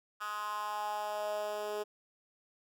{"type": "tone with high-pass filter sweep", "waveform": "10% pulse", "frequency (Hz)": 209.6, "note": "G#3", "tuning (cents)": 16, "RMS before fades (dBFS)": -37, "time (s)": [0.2, 1.84], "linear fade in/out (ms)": 20, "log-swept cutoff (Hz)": [1300, 440], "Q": 4.4, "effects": []}